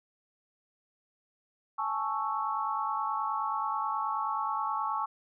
sine chord, A major seventh, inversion third, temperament equal, 830.6 / 880 / 1108.7 / 1318.5 Hz, G#5 / A5 / C#6 / E6, 0 / 0 / 0 / 0 cents, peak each -37 / -34 / -32 / -37 dBFS, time 1.78-5.06 s, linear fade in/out 10 ms, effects none

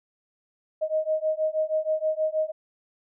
sine beating tone pair, 622.3 / 628.6 Hz, D#5 / D#5, 0 / +18 cents, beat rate 6.3 Hz, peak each -26 dBFS, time 0.81-2.52 s, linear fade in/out 20 ms, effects none

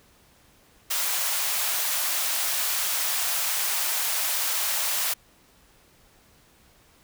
white high-pass noise, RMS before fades -26 dBFS, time 0.9-5.14 s, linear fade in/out 10 ms, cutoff 610 Hz, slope 24 dB/octave, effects pink hiss -58 dBFS RMS until 7.03 s

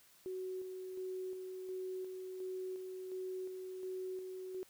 sine tone with tremolo, 372.5 Hz, F#4, 12 cents sharp, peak -39 dBFS, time 0.26-4.63 s, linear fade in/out 0 ms, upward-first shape square, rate 1.4 Hz, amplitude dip 35%, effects white hiss -65 dBFS RMS until 4.69 s

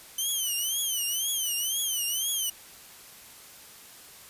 10% pulse tone with vibrato, 3058 Hz, G7, 44 cents flat, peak -19 dBFS, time 0.18-2.5 s, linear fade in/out 5 ms, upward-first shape triangle, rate 2 Hz, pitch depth 170 cents each way, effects white hiss -49 dBFS RMS until 4.29 s + resampled to 32000 Hz

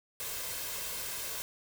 white noise with comb filter, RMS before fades -38 dBFS, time 0.2-1.42 s, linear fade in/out 0 ms, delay 1.9 ms, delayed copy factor +0.5, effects none

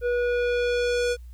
square tone with low-pass filter sweep, 485.3 Hz, B4, 30 cents flat, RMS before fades -24 dBFS, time 0.01-1.17 s, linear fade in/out 50 ms, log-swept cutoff 1300 to 8300 Hz, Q 0.93, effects added 60 Hz sine -39 dBFS peak until 1.33 s + white hiss -66 dBFS RMS until 1.33 s

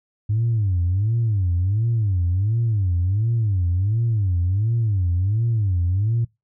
sine tone with vibrato, 100.8 Hz, G2, 49 cents sharp, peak -16 dBFS, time 0.29-6.25 s, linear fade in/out 10 ms, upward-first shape sine, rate 1.4 Hz, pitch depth 260 cents each way, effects noise-tail reverb RT60 0.2 s tail -23 dB re dry + tanh soft clip ceiling -14 dBFS

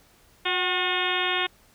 harmonic tone with a mistuned harmonic, 361.3 Hz, F#4, 41 cents flat, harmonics 1 / 2 / 3 / 4 / 5 / 6 / 7 / 8 / 9 / 10, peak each -32 / -32 / -32 / -32 / -32 / -32 / -32 / -32 / -32 / -32 dBFS, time 0.45-1.47 s, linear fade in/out 10 ms, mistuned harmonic 2, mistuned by +56 cents, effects pink hiss -58 dBFS RMS until 1.74 s

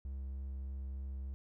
triangle tone with vibrato, 67 Hz, C2, 42 cents sharp, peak -37 dBFS, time 0.05-1.34 s, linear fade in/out 0 ms, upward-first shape triangle, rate 3.3 Hz, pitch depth 12 cents each way, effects none

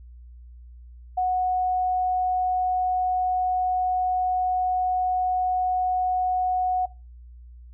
sine tone, 735 Hz, F#5, 12 cents flat, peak -20 dBFS, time 1.17-6.86 s, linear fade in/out 10 ms, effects noise-tail reverb RT60 0.3 s tail -22 dB re dry + added 60 Hz sine -42 dBFS peak until 7.73 s

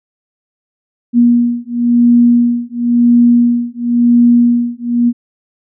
sine beating tone pair, 238.6 / 239.56 Hz, A#3 / A#3, +41 / +47 cents, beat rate 0.96 Hz, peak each -10 dBFS, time 1.13-5.13 s, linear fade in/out 50 ms, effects none

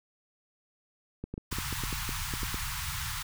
clicks, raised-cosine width 3 ms, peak -23 dBFS, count 12, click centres 1.24 / 1.34 / 1.379 / 1.527 / 1.586 / 1.727 / 1.837 / 1.928 / 2.092 / 2.338 / 2.432 / 2.544 s
pink band-stop noise, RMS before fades -35 dBFS, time 1.51-3.23 s, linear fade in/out 10 ms, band 150 to 910 Hz, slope 48 dB/octave
effects none

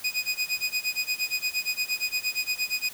25% pulse tone with tremolo, 2489 Hz, D#7, in tune, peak -19 dBFS, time 0.04-2.89 s, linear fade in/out 5 ms, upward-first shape sine, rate 8.6 Hz, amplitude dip 95%, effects white hiss -44 dBFS RMS until 2.93 s

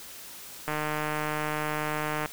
click train, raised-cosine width 0.5 ms, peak -15 dBFS, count 241, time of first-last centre 0.68-2.259 s, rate 152 Hz, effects white hiss -44 dBFS RMS until 2.32 s

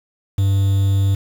triangle tone with quantisation, 98 Hz, G2, in tune, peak -11 dBFS, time 0.38-1.15 s, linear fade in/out 5 ms, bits 6, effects none

